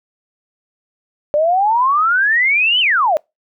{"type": "exponential two-way sweep", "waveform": "sine", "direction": "up then down", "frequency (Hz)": [579, 3102, 579], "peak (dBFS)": -11, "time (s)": [1.34, 3.17], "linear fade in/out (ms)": 0, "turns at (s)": 2.8, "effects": ["noise-tail reverb RT60 0.2 s tail -26 dB re dry"]}